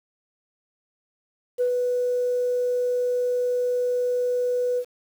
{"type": "tone with ADSR envelope", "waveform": "sine", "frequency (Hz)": 493.9, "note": "B4", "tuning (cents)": 0, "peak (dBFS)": -17, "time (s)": [1.58, 4.85], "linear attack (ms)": 30, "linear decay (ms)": 92, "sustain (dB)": -3, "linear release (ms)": 69, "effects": ["tanh soft clip ceiling -15 dBFS", "8-bit"]}